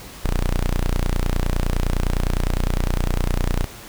sawtooth tone, 29.83 Hz, A#0, 41 cents sharp, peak -14 dBFS, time 0.24-3.65 s, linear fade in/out 10 ms, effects pink hiss -39 dBFS RMS until 3.88 s

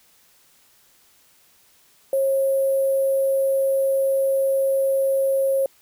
sine tone with sample-and-hold, 541 Hz, C#5, 42 cents flat, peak -17 dBFS, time 2.13-5.66 s, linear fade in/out 2 ms, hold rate 11025 Hz, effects white hiss -57 dBFS RMS until 5.81 s

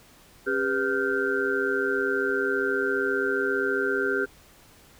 sine tone cluster, 272.2 / 400 / 494.9 / 1408 / 1546 Hz, C#4 / G4 / B4 / F6 / G6, -31 / +35 / +4 / +14 / -24 cents, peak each -33 / -26 / -33 / -29 / -29 dBFS, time 0.46-4.26 s, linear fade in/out 20 ms, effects pink hiss -54 dBFS RMS until 4.99 s

